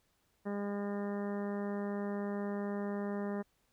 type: harmonic tone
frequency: 202.7 Hz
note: G#3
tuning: 42 cents flat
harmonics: 1 / 2 / 3 / 4 / 5 / 6 / 7 / 8 / 9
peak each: -36 / -40 / -44 / -49 / -51 / -53 / -56 / -57 / -53 dBFS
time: 0.45-3.43 s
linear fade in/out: 20 ms
effects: pink hiss -75 dBFS RMS until 3.72 s